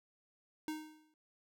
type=tone with exponential decay; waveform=square; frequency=309.6 Hz; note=D#4; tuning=9 cents flat; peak=-36 dBFS; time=0.68-1.14 s; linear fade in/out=1 ms; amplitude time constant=100 ms; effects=none